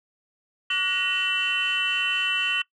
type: tone cluster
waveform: sine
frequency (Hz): 1141 / 1463 / 1890 / 2701 / 3027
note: C#6 / F#6 / A#6 / E7 / F#7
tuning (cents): +50 / -20 / +23 / +42 / +39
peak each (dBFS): -34 / -31 / -32 / -25 / -25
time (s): 0.7-2.62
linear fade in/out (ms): 5
effects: noise-tail reverb RT60 0.1 s tail -21 dB re dry + tanh soft clip ceiling -15 dBFS